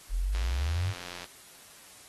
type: exponential sweep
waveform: sine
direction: up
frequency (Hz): 38.55 to 102.3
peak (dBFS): -26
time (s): 0.09-0.94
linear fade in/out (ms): 50
type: click train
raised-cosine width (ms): 0.2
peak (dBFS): -23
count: 80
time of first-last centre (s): 0.35-1.243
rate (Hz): 88.5
effects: white hiss -52 dBFS RMS until 2.08 s + AAC 32 kbps